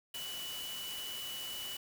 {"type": "tone in noise", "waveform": "sine", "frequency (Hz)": 2960, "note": "F#7", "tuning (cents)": 0, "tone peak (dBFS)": -41, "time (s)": [0.14, 1.77], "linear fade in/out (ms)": 5, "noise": "white", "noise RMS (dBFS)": -45, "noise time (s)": [0.14, 1.77], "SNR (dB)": 1, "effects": []}